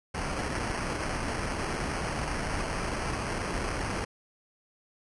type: noise with sample-and-hold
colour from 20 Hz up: pink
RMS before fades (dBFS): -32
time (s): 0.14-4.05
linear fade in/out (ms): 10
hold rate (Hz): 3675
effects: resampled to 24000 Hz